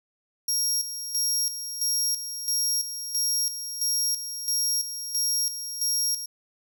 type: tone with tremolo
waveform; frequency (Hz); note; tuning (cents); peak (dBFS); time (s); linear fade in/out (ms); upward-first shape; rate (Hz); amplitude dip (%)
25% pulse; 5600; F8; +4; -18; 0.48-6.26; 5; square; 1.5; 65
effects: none